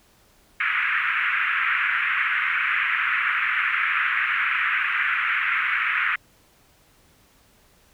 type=band-pass noise; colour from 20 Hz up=pink; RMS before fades=-23 dBFS; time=0.6-6.16 s; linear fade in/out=5 ms; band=1300 to 2500 Hz; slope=48 dB/octave; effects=pink hiss -58 dBFS RMS until 7.93 s